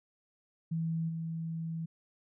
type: tone with level steps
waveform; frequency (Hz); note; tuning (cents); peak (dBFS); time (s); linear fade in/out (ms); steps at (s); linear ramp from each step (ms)
sine; 163.5; E3; -14; -30 / -34; 0.71-1.86; 10; 1.08; 20
effects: none